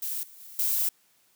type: noise with level steps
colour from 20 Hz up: violet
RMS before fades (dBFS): -32 / -50 / -46 / -26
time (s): 0.02-0.89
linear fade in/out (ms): 5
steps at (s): 0.23 / 0.4 / 0.59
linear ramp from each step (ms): 2
effects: white hiss -65 dBFS RMS until 1.35 s + high-pass 100 Hz 12 dB/octave